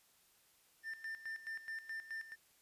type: tone with tremolo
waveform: triangle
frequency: 1792 Hz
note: A6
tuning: 31 cents sharp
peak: -39 dBFS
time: 0.83-2.36 s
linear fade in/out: 50 ms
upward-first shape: square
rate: 4.7 Hz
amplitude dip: 75%
effects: white hiss -70 dBFS RMS until 2.61 s + resampled to 32000 Hz